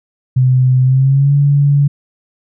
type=tone with pitch glide; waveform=sine; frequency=128.5 to 142.58 Hz; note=C3 to C#3; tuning=-31 to +49 cents; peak=-7 dBFS; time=0.36-1.88 s; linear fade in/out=10 ms; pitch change=+180 cents; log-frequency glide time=0.83-1.34 s; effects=none